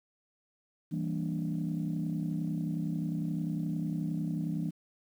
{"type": "chord", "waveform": "sine", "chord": "E half-diminished seventh", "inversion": "none", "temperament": "equal", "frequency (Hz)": [164.81, 196, 233.1, 293.7], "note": ["E3", "G3", "Bb3", "D4"], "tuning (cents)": [0, 0, 0, 0], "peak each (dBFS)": [-32, -37, -38, -37], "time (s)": [0.91, 4.71], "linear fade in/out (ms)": 20, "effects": ["tanh soft clip ceiling -23 dBFS", "10-bit"]}